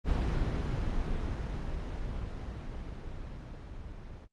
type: noise with level ramp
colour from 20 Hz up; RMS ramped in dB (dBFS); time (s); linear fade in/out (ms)
brown; -28 to -45; 0.04-4.28; 50
effects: low-pass 5000 Hz 12 dB/octave + Opus 24 kbps